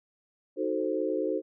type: chord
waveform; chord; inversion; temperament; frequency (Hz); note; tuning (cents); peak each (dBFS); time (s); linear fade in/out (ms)
sine; D# diminished seventh; none; equal; 311.1 / 370 / 440 / 523.3; D#4 / F#4 / A4 / C5; 0 / 0 / 0 / 0; -32 / -32 / -32 / -32; 0.56-1.42; 50
effects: none